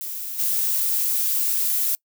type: noise with level steps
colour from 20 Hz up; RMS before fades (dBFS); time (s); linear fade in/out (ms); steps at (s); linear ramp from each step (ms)
violet; -31 / -22; 0.01-1.95; 0; 0.38; 20
effects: noise-tail reverb RT60 0.1 s tail -26 dB re dry